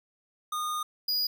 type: tone pair in turn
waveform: square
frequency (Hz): 1226 / 4904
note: D#6 / D#8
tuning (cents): -26 / -26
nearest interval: 2 octaves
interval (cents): 2400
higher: second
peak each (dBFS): -30 / -26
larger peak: second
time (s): 0.52-0.83 / 1.08-1.27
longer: first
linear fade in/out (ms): 5
effects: 10-bit